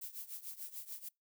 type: noise with tremolo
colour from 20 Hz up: violet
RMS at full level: -43 dBFS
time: 0.01-1.09 s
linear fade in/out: 10 ms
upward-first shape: triangle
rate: 6.8 Hz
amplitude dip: 90%
effects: noise-tail reverb RT60 0.2 s tail -26 dB re dry